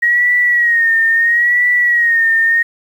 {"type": "tone with vibrato", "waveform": "sine", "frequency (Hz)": 1887, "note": "A#6", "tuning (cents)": 21, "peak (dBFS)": -9, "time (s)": [0.02, 2.63], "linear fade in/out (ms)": 10, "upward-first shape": "sine", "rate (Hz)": 0.75, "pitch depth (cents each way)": 67, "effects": ["7-bit"]}